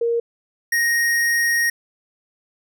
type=tone pair in turn; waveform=sine / square; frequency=467.3 / 1869.2 Hz; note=A#4 / A#6; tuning=+4 / +4 cents; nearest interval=2 octaves; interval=2400 cents; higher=second; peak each=-17 dBFS; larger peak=neither; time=0.01-0.2 / 0.72-1.7 s; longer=second; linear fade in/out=5 ms; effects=none